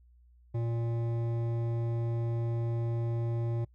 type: tone with hard clipping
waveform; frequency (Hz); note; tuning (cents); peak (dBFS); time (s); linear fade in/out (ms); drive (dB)
sine; 116.54; A#2; 0; -31; 0.54-3.65; 10; 12
effects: noise-tail reverb RT60 0.1 s tail -24 dB re dry + added 60 Hz sine -57 dBFS peak until 3.74 s